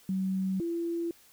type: tone pair in turn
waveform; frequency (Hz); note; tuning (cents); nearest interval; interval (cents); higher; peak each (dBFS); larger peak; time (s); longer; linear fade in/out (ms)
sine; 189.8 / 338.2; F#3 / E4; +44 / +44; minor seventh; 1000; second; -27 / -29; first; 0.09-0.6 / 0.6-1.11; neither; 2
effects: white hiss -59 dBFS RMS until 1.32 s